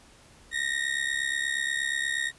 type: ring-modulated tone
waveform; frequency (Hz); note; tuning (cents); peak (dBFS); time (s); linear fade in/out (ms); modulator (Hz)
35% pulse; 1864.7; A#6; 0; -22; 0.51-2.32; 50; 34.2
effects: pink hiss -55 dBFS RMS until 2.38 s + resampled to 24000 Hz